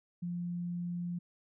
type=tone; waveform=sine; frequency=174.61 Hz; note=F3; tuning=in tune; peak=-34 dBFS; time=0.22-1.19 s; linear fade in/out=10 ms; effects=none